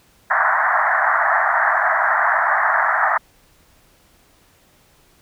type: band-pass noise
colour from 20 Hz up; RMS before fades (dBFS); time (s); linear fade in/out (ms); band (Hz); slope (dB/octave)
white; -17; 0.3-3.18; 10; 640 to 1900; 96
effects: pink hiss -55 dBFS RMS until 5.21 s